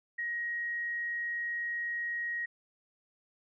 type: tone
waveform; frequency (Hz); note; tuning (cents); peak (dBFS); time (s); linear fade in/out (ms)
sine; 1888; A#6; +22; -32; 0.18-2.46; 10
effects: none